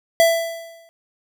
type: tone with exponential decay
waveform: square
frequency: 665 Hz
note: E5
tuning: 15 cents sharp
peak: -10 dBFS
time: 0.2-0.89 s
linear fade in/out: 0 ms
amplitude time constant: 150 ms
effects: none